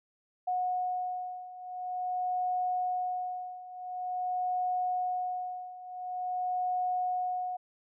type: beating tone pair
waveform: sine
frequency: 729 / 729.47 Hz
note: F#5 / F#5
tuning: -26 / -25 cents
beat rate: 0.47 Hz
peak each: -35 / -32 dBFS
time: 0.47-7.57 s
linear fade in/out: 10 ms
effects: none